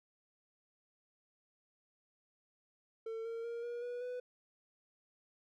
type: tone with pitch steps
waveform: triangle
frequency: 449.9 / 458.8 / 467.9 / 477.2 / 486.7 / 496.3 Hz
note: A4 / A#4 / A#4 / A#4 / B4 / B4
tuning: +39 / -28 / +6 / +41 / -25 / +8 cents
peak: -37 dBFS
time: 3.06-4.2 s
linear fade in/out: 5 ms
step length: 190 ms
effects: none